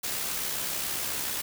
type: noise with amplitude modulation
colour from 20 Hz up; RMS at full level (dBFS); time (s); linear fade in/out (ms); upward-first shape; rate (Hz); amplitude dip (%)
white; -30; 0.03-1.42; 10; sine; 67.2; 35
effects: none